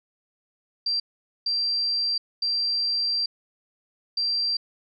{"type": "tone bursts at uneven times", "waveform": "sine", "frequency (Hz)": 4715, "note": "D8", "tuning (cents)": 6, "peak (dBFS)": -22, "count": 4, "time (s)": [[0.86, 1], [1.46, 2.18], [2.42, 3.26], [4.17, 4.57]], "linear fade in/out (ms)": 5, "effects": []}